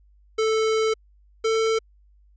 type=tone pair in turn; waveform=square; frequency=440 / 445.6 Hz; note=A4 / A4; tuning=0 / +22 cents; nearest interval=unison; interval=22 cents; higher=second; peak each=-20 dBFS; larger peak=neither; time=0.38-0.94 / 1.44-1.79 s; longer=first; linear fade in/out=10 ms; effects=added 50 Hz sine -53 dBFS peak until 2.36 s + resampled to 16000 Hz